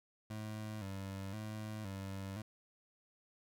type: tone with vibrato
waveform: 25% pulse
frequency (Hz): 102.3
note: G#2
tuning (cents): -26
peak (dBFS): -38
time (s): 0.3-2.42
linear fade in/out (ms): 5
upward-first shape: square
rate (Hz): 0.97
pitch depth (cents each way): 91
effects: none